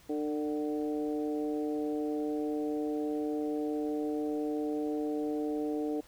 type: harmonic tone with a mistuned harmonic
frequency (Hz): 150.2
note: D3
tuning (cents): +39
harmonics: 2 / 3 / 4 / 5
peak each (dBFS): -32 / -35 / -43 / -44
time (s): 0.09-6.01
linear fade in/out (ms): 10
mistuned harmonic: 4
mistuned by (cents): -20
effects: pink hiss -59 dBFS RMS until 6.07 s